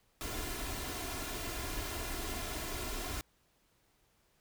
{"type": "noise with comb filter", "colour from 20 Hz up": "pink", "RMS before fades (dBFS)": -39, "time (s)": [0.21, 3.21], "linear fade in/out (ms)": 0, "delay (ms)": 2.9, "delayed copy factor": 0.6, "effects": ["pink hiss -72 dBFS RMS until 4.4 s"]}